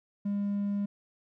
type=tone; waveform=triangle; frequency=202.3 Hz; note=G#3; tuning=45 cents flat; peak=-25 dBFS; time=0.25-0.86 s; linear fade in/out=10 ms; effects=tanh soft clip ceiling -22 dBFS